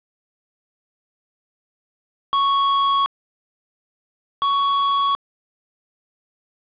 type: tone pair in turn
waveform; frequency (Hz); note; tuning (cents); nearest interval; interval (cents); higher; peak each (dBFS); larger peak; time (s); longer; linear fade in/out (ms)
square; 1108.7 / 1116.4; C#6 / C#6; 0 / +12; unison; 12; second; -16 / -17; first; 2.33-3.06 / 4.42-5.15; neither; 0
effects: resampled to 8000 Hz + 7-bit